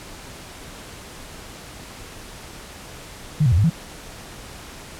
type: tone with pitch steps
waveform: sine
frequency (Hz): 151.6 / 121.6 / 83.6 / 103.4 / 164.7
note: D#3 / B2 / E2 / G#2 / E3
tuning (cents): -45 / -26 / +25 / -7 / -1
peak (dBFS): -13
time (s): 3.4-3.7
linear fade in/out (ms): 10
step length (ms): 60
effects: pink hiss -39 dBFS RMS until 4.99 s + low-pass 11000 Hz 12 dB/octave